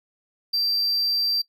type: tone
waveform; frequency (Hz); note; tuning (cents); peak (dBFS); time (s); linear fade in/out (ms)
triangle; 4699; D8; 0; -19; 0.53-1.42; 10
effects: noise-tail reverb RT60 0.1 s tail -19 dB re dry